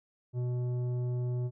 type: tone with tanh clipping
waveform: sine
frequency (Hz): 123.5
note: B2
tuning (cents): 0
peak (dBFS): -31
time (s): 0.33-1.51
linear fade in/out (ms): 50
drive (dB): 10
effects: none